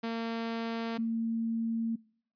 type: tone pair in turn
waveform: sawtooth / sine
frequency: 228.7 / 227.6 Hz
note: A#3 / A#3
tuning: -33 / -41 cents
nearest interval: unison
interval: 8 cents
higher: first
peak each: -28 dBFS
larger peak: neither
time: 0.03-0.98 / 0.98-1.96 s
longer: second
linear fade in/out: 10 ms
effects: noise-tail reverb RT60 0.6 s tail -24 dB re dry + resampled to 11025 Hz